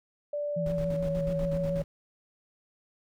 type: tone with pitch glide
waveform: sine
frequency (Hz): 585 to 561.2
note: D5 to C#5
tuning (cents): -7 to +21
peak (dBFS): -29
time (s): 0.33-1.82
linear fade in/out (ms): 5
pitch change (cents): -72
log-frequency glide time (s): 0.55-1.11
type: tone with vibrato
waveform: sine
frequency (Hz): 164.81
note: E3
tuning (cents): 0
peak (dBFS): -30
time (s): 0.56-1.83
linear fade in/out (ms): 10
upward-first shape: triangle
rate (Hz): 7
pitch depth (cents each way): 69
type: noise with tremolo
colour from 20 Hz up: brown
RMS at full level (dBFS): -37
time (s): 0.66-1.84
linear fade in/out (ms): 2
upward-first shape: square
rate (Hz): 8.2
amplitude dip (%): 65
effects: none